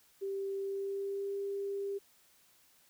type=tone with pitch glide; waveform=sine; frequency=392 to 397.9 Hz; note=G4 to G4; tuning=0 to +26 cents; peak=-34 dBFS; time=0.21-1.99 s; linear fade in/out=20 ms; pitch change=+26 cents; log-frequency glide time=0.58-1.34 s; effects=white hiss -66 dBFS RMS until 2.89 s